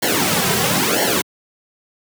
pink noise with flanger, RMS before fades -17 dBFS, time 0.02-1.22 s, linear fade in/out 10 ms, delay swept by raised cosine 0.8 to 3.5 ms, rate 1 Hz, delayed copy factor -1, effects high-pass 150 Hz 12 dB/octave

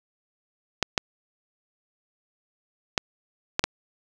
clicks, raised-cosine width 0.2 ms, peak -3 dBFS, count 5, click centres 0.827 / 0.978 / 2.978 / 3.594 / 3.64 s, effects none

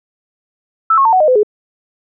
sine tone with pitch steps, 1318.5 / 1089.7 / 900.6 / 744.3 / 615.1 / 508.4 / 420.1 Hz, E6 / C#6 / A5 / F#5 / D#5 / C5 / G#4, 0 / -30 / +40 / +10 / -20 / -50 / +20 cents, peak -7 dBFS, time 0.9-1.432 s, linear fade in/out 5 ms, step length 76 ms, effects none

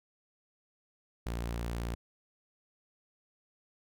sawtooth tone, 58.27 Hz, A#1, in tune, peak -30 dBFS, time 1.26-1.95 s, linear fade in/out 5 ms, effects none

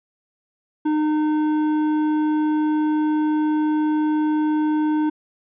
sine tone with hard clipping, 305.7 Hz, D#4, 30 cents flat, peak -19 dBFS, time 0.85-5.1 s, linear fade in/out 10 ms, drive 8 dB, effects resampled to 8000 Hz

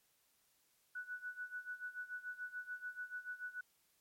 sine tone with tremolo, 1480 Hz, F#6, in tune, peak -40 dBFS, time 0.95-3.61 s, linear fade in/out 5 ms, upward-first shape sine, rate 6.9 Hz, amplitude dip 85%, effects white hiss -75 dBFS RMS until 4 s + MP3 64 kbps

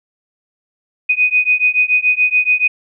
sine beating tone pair, 2489 / 2496 Hz, D#7 / D#7, 0 / +5 cents, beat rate 7 Hz, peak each -14 dBFS, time 1.09-2.68 s, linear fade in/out 10 ms, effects none

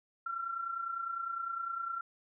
sine tone with amplitude modulation, 1362 Hz, F6, 44 cents flat, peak -32 dBFS, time 0.26-2.01 s, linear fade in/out 5 ms, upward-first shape sine, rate 29.9 Hz, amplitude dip 60%, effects none

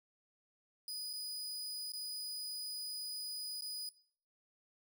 sawtooth tone with dropouts, 4963 Hz, D#8, 5 cents flat, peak -38 dBFS, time 0.88-3.89 s, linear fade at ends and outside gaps 1 ms, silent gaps 1.131-1.135 / 1.92-1.935 / 3.609-3.621 s, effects noise-tail reverb RT60 0.5 s tail -19 dB re dry

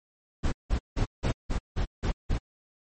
brown noise bursts, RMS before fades -25 dBFS, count 8, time 0.43-2.388 s, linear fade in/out 20 ms, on 96 ms, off 170 ms, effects MP3 32 kbps

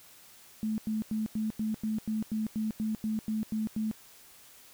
sine tone bursts, 217.3 Hz, A3, 21 cents flat, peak -28 dBFS, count 14, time 0.63-3.913 s, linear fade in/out 0 ms, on 150 ms, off 91 ms, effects white hiss -55 dBFS RMS until 4.73 s

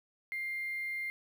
sine tone with quantisation, 2100 Hz, C7, 6 cents sharp, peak -34 dBFS, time 0.32-1.1 s, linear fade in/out 0 ms, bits 9, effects none

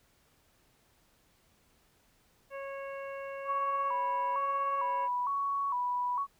harmonic tone, 550 Hz, C#5, 14 cents flat, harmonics 1 / 2 / 3 / 4 / 5, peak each -39 / -45 / -49 / -51 / -53 dBFS, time 2.5-5.09 s, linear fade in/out 50 ms
sine tone with vibrato, 1048 Hz, C6, 2 cents sharp, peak -29 dBFS, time 3.45-6.27 s, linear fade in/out 50 ms, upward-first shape square, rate 1.1 Hz, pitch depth 110 cents each way
effects pink hiss -68 dBFS RMS until 6.39 s

